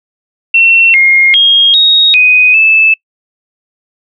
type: tone with pitch steps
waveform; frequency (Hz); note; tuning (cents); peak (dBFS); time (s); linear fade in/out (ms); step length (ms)
sine; 2710 / 2136 / 3253 / 3760 / 2498 / 2624; E7 / C7 / G#7 / A#7 / D#7 / E7; +47 / +35 / -37 / +14 / +6 / -9; -3; 0.54-2.94; 5; 400
effects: noise-tail reverb RT60 0.1 s tail -25 dB re dry